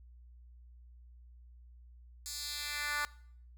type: tone with high-pass filter sweep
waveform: 10% pulse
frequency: 293.7 Hz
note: D4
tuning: in tune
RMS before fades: -38 dBFS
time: 2.26-3.05 s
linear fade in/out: 0 ms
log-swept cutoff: 6100 to 1300 Hz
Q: 1.6
effects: noise-tail reverb RT60 0.6 s tail -21 dB re dry + added 60 Hz sine -53 dBFS peak until 3.57 s